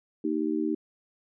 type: harmonic tone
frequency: 77.78 Hz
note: D#2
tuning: in tune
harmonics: 3 / 4 / 5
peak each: -32 / -27 / -32 dBFS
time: 0.24-0.75 s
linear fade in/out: 5 ms
effects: none